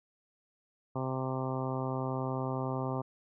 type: harmonic tone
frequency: 130.8 Hz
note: C3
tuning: in tune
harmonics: 1 / 2 / 3 / 4 / 5 / 6 / 7 / 8 / 9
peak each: -35 / -38 / -40 / -41 / -42 / -43 / -43 / -44 / -45 dBFS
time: 0.95-3.02 s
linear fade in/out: 10 ms
effects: none